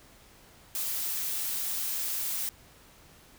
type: noise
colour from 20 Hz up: blue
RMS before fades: -32 dBFS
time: 0.75-2.49 s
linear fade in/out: 0 ms
effects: pink hiss -56 dBFS RMS until 3.38 s